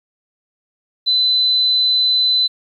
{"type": "tone", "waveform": "sine", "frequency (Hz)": 4020, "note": "B7", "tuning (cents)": 30, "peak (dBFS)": -12, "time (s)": [1.06, 2.48], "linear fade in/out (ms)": 20, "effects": ["9-bit"]}